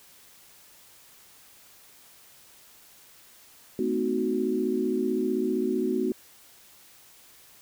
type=chord; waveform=sine; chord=A diminished seventh; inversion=none; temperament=equal with one note detuned; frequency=220 / 255.4 / 311.1 / 370 Hz; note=A3 / C4 / Eb4 / Gb4; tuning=0 / -42 / 0 / 0 cents; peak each=-31 / -29 / -32 / -27 dBFS; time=3.79-6.12 s; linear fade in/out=2 ms; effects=white hiss -54 dBFS RMS until 7.61 s